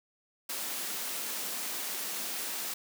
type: high-pass noise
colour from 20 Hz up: white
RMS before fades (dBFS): -36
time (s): 0.49-2.74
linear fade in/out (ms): 5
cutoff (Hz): 180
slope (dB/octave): 48
effects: none